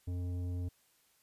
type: tone with tanh clipping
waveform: triangle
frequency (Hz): 89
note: F2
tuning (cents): +33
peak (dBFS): -36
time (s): 0.07-0.69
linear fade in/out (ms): 10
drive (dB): 15
effects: white hiss -70 dBFS RMS until 1.22 s + resampled to 32000 Hz